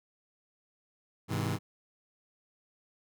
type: chord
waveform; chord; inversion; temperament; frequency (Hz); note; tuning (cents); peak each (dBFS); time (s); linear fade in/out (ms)
sawtooth; Ab augmented; none; just; 103.83 / 129.78 / 162.23; Ab2 / C3 / E3; 0 / -14 / -27; -29 / -31 / -31; 1.28-1.59; 50
effects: none